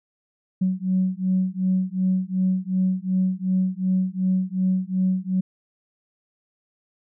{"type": "beating tone pair", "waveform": "sine", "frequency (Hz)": [185, 187.7], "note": ["F#3", "F#3"], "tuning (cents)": [0, 25], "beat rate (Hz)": 2.7, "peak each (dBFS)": -22, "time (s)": [0.61, 5.41], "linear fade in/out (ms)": 10, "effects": ["tanh soft clip ceiling -12 dBFS"]}